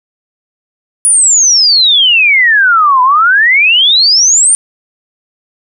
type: exponential two-way sweep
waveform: sine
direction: down then up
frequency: 9956 to 987.8 to 9270 Hz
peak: -4 dBFS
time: 1.05-4.55 s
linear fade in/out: 0 ms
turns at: 3.02 s
effects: none